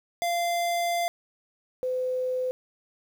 square / sine tone pair in turn, 691 / 509 Hz, F5 / C5, -19 / -48 cents, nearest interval perfect fourth, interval 529 cents, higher first, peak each -25 dBFS, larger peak neither, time 0.22-1.08 / 1.83-2.51 s, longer first, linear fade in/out 0 ms, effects 9-bit

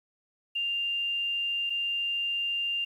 sine tone pair in turn, 2794 / 2794 Hz, F7 / F7, 0 / 0 cents, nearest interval unison, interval 0 cents, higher neither, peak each -27 dBFS, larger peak neither, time 0.55-1.7 / 1.7-2.85 s, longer neither, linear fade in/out 10 ms, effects 10-bit

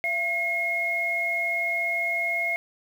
sine tone pair together, 679.4 / 2157 Hz, F5 / C#7, -48 / -48 cents, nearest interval octave + minor sixth, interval 2000 cents, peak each -31 / -24 dBFS, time 0.04-2.56 s, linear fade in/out 0 ms, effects 8-bit

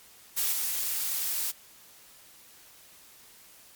blue noise with level steps, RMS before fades -27 / -30 dBFS, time 0.36-1.52 s, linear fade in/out 20 ms, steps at 0.52 s, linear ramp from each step 10 ms, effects white hiss -54 dBFS RMS until 3.75 s + MP3 96 kbps

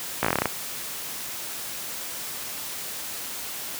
slowing click train, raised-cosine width 0.5 ms, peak -6 dBFS, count 10, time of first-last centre 0.23-0.457 s, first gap 16 ms, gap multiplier 1.11, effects white hiss -34 dBFS RMS until 3.79 s + high-pass 80 Hz 12 dB/octave

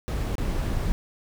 brown noise with dropouts, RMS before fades -26 dBFS, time 0.08-0.92 s, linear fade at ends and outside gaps 0 ms, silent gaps 0.354-0.382 s, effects none

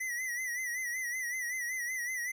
square tone with vibrato, 1975.5 Hz, B6, in tune, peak -34 dBFS, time 0-2.32 s, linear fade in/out 10 ms, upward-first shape sine, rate 5.3 Hz, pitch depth 80 cents each way, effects none

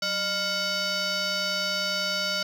sine tone with frequency modulation, 2990 Hz, F#7, 17 cents sharp, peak -22 dBFS, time 0.02-2.43 s, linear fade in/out 5 ms, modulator 794 Hz, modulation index 3.2, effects tanh soft clip ceiling -24 dBFS + 10-bit

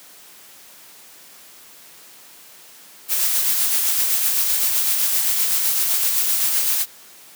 blue noise with tremolo, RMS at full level -18 dBFS, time 3.08-6.86 s, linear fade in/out 50 ms, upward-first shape sine, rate 7.8 Hz, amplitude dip 30%, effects white hiss -45 dBFS RMS until 7.35 s + high-pass 150 Hz 12 dB/octave

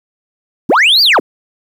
sine linear two-way sweep, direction up then down, 138.9 to 4843 to 138.9 Hz, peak -3 dBFS, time 0.69-1.2 s, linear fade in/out 10 ms, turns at 1.02 s, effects tanh soft clip ceiling -5 dBFS + 7-bit

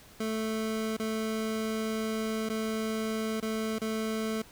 25% pulse tone with dropouts, 220 Hz, A3, in tune, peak -26 dBFS, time 0.2-4.42 s, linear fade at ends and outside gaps 5 ms, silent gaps 0.968-0.997 / 2.49-2.498 / 3.402-3.425 / 3.786-3.815 s, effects pink hiss -54 dBFS RMS until 4.51 s

